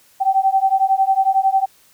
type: beating tone pair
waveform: sine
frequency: 767 / 778 Hz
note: G5 / G5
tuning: -38 / -13 cents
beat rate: 11 Hz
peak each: -16 dBFS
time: 0.2-1.66 s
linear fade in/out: 20 ms
effects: white hiss -53 dBFS RMS until 1.93 s